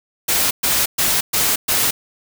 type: noise bursts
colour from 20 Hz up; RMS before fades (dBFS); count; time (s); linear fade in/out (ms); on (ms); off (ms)
white; -17; 5; 0.28-1.91; 10; 230; 120
effects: none